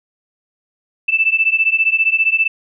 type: beating tone pair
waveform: sine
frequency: 2637 / 2652 Hz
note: E7 / E7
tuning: 0 / +10 cents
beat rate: 15 Hz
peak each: -15 dBFS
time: 1.08-2.48 s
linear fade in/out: 10 ms
effects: none

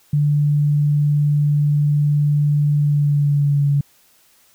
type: tone with pitch glide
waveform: sine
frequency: 146.83 to 142.49 Hz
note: D3 to C#3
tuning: 0 to +48 cents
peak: -13 dBFS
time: 0.13-3.81 s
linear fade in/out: 5 ms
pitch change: -52 cents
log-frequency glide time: 2.77-3.69 s
effects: white hiss -55 dBFS RMS until 4.54 s

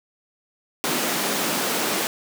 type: high-pass noise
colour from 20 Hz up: pink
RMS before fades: -24 dBFS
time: 0.84-2.07 s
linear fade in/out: 0 ms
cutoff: 200 Hz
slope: 24 dB/octave
effects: none

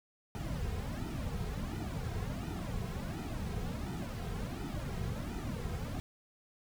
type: noise with flanger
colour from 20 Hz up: brown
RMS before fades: -38 dBFS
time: 0.35-6 s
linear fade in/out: 0 ms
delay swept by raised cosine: 1.8 to 3.5 ms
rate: 1.4 Hz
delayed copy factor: -0.8
effects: none

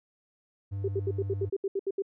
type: tone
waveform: triangle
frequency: 98.8 Hz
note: G2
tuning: 14 cents sharp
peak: -29 dBFS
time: 0.71-1.5 s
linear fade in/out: 20 ms
type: tone bursts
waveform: sine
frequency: 392 Hz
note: G4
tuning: in tune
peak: -26 dBFS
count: 11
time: 0.84-2.022 s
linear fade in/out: 5 ms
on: 42 ms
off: 72 ms
effects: none

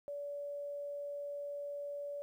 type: tone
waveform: sine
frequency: 574 Hz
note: D5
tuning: 40 cents flat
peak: -39 dBFS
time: 0.08-2.22 s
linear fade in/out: 0 ms
effects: 12-bit

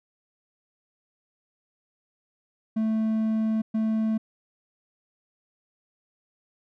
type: tone bursts at uneven times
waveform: triangle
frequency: 220 Hz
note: A3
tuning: in tune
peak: -20 dBFS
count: 2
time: 2.76-3.62 / 3.74-4.18 s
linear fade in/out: 10 ms
effects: none

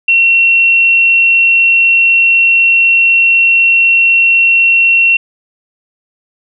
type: tone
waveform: sine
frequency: 2724 Hz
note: F7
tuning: 44 cents flat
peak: -5 dBFS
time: 0.08-5.17 s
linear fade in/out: 5 ms
effects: none

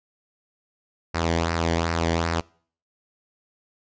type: tone with flanger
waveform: sawtooth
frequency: 83.2 Hz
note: E2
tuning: 17 cents sharp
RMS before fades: -24 dBFS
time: 1.14-2.41 s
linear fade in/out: 10 ms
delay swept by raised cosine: 0.29 to 0.79 ms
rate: 2.6 Hz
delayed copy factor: -0.65
effects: noise-tail reverb RT60 0.5 s tail -25 dB re dry + resampled to 16000 Hz

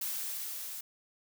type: noise with level ramp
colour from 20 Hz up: blue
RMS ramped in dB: -35 to -42 dBFS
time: 0.01-0.81 s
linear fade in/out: 5 ms
effects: none

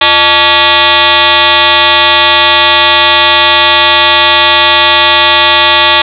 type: tone with frequency modulation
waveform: sine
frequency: 2200 Hz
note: C#7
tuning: 14 cents flat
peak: -3 dBFS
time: 0.01-6.02 s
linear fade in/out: 5 ms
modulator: 265 Hz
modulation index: 5.9
effects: none

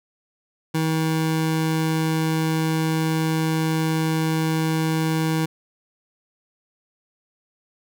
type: tone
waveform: 25% pulse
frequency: 159.5 Hz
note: D#3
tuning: 43 cents sharp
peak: -16 dBFS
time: 0.74-5.46 s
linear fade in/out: 10 ms
effects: none

